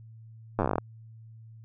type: slowing click train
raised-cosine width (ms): 1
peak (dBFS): -12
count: 13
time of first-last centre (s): 0.59-0.782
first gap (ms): 9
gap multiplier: 1.1
effects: added 112 Hz sine -46 dBFS peak until 1.64 s